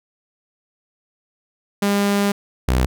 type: tone pair in turn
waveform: sawtooth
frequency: 201.7 / 63.35 Hz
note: G3 / B1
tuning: +50 / +45 cents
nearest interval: octave + minor sixth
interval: 2005 cents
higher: first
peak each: -12 / -11 dBFS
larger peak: second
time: 1.82-2.32 / 2.68-2.86 s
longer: first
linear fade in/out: 5 ms
effects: none